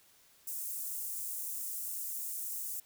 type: high-pass noise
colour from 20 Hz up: white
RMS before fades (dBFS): -39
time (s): 0.47-2.8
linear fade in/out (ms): 5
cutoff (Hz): 7500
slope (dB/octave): 24
effects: white hiss -64 dBFS RMS until 2.85 s